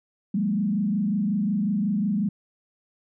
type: tone with frequency modulation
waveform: sine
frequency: 203.8 Hz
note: G#3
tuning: 32 cents flat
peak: -21 dBFS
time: 0.34-2.29 s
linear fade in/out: 5 ms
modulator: 25.5 Hz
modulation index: 1
effects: none